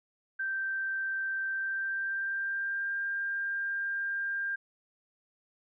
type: tone with pitch glide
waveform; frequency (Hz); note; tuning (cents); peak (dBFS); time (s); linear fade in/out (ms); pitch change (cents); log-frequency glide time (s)
sine; 1564 to 1596.9; G6 to G6; -4 to +32; -30; 0.39-4.56; 10; +36; 1.5-2.97
effects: none